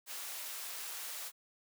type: high-pass noise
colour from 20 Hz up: white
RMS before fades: -43 dBFS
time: 0.06-1.32 s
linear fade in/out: 50 ms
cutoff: 600 Hz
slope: 12 dB/octave
effects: none